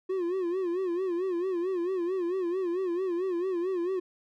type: tone with vibrato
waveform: triangle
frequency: 360.8 Hz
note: F#4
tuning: 44 cents flat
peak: -25 dBFS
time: 0.09-4 s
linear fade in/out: 10 ms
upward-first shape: sine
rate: 4.5 Hz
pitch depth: 110 cents each way
effects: none